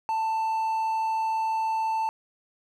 triangle tone, 887 Hz, A5, 14 cents sharp, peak -22 dBFS, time 0.09-2.09 s, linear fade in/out 0 ms, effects none

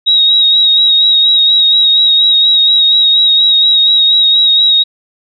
sine tone with vibrato, 3800 Hz, A#7, 33 cents sharp, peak -5 dBFS, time 0.06-4.84 s, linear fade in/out 20 ms, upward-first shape sine, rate 4.2 Hz, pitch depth 31 cents each way, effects none

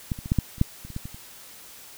clicks, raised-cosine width 5 ms, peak -13 / -24 / -22 / -8 / -8 / -29 / -6 / -27 / -27 / -18 / -23 / -29 dBFS, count 12, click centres 0.118 / 0.189 / 0.259 / 0.319 / 0.387 / 0.582 / 0.614 / 0.85 / 0.903 / 0.964 / 1.055 / 1.145 s, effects white hiss -46 dBFS RMS until 1.97 s

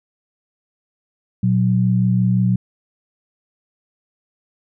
sine tone pair together, 119 / 184.85 Hz, A#2 / F#3, +36 / -1 cents, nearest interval minor sixth, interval 763 cents, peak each -16 dBFS, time 1.43-2.56 s, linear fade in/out 5 ms, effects none

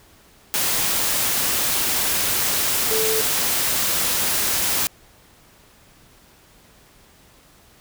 sine tone in noise, 440 Hz, A4, in tune, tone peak -22 dBFS, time 2.91-3.21 s, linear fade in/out 0 ms, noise white, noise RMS -21 dBFS, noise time 0.54-4.87 s, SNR -4 dB, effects pink hiss -52 dBFS RMS until 7.8 s

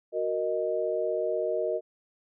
sine chord, D# minor, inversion first, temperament equal, 370 / 466.2 / 622.3 Hz, F#4 / A#4 / D#5, 0 / 0 / 0 cents, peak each -32 / -30 / -29 dBFS, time 0.12-1.81 s, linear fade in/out 50 ms, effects none

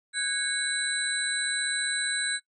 sine tone cluster, 1500 / 1641 / 2203 / 3968 / 8140 Hz, F#6 / G#6 / C#7 / B7 / C9, +23 / -21 / -11 / +7 / -49 cents, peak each -35 / -31 / -38 / -31 / -32 dBFS, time 0.13-2.4 s, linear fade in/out 50 ms, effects noise-tail reverb RT60 0.1 s tail -19 dB re dry

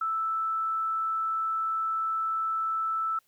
sine tone, 1318.5 Hz, E6, in tune, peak -26 dBFS, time 0.01-3.19 s, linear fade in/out 5 ms, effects white hiss -69 dBFS RMS until 3.27 s

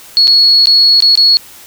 sine tone with dropouts, 4353 Hz, C#8, 32 cents flat, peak -4 dBFS, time 0.17-1.37 s, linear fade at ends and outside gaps 0 ms, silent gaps 0.272-0.278 / 0.657-0.671 / 1.004-1.023 / 1.154-1.175 s, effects white hiss -36 dBFS RMS until 1.66 s

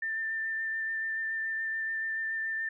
sine tone with vibrato, 1787 Hz, A6, 26 cents sharp, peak -30 dBFS, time 0.02-2.69 s, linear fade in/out 5 ms, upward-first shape triangle, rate 7 Hz, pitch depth 15 cents each way, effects none

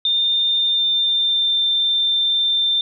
sine tone with pitch glide, 3613 to 3578 Hz, A7 to A7, +45 to +28 cents, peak -15 dBFS, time 0.05-2.81 s, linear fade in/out 2 ms, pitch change -17 cents, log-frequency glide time 0.5-1.56 s, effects none

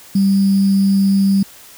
sine tone with sample-and-hold, 196 Hz, G3, in tune, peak -10 dBFS, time 0.15-1.43 s, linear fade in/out 5 ms, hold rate 4900 Hz, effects white hiss -41 dBFS RMS until 1.77 s

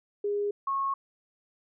sine tone pair in turn, 409.5 / 1093.2 Hz, G#4 / C#6, -24 / -24 cents, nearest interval octave + perfect fourth, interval 1700 cents, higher second, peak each -26 dBFS, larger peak neither, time 0.24-0.51 / 0.67-0.94 s, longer neither, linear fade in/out 5 ms, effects none

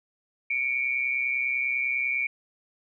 sine tone pair together, 2243 / 2373 Hz, C#7 / D7, +20 / +17 cents, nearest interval minor second, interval 97 cents, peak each -27 dBFS, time 0.5-2.27 s, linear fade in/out 5 ms, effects none

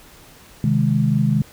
sine chord, Ab major, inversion first, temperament equal, 130.81 / 155.56 / 207.7 Hz, C3 / Eb3 / Ab3, 0 / 0 / 0 cents, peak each -19 dBFS, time 0.64-1.42 s, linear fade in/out 2 ms, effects pink hiss -46 dBFS RMS until 1.52 s

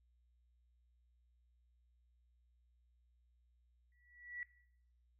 sine tone with exponential growth, 1946 Hz, B6, 26 cents flat, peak -40 dBFS, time 3.92-4.43 s, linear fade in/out 1 ms, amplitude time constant 110 ms, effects noise-tail reverb RT60 0.7 s tail -18 dB re dry + added 60 Hz sine -70 dBFS peak until 5.19 s

